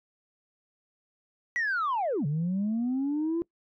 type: linear two-way sweep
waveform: sine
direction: down then up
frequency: 1969 to 139.5 to 343.3 Hz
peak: -24 dBFS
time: 1.56-3.42 s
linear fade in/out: 0 ms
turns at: 2.26 s
effects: noise-tail reverb RT60 0.1 s tail -24 dB re dry + tanh soft clip ceiling -23 dBFS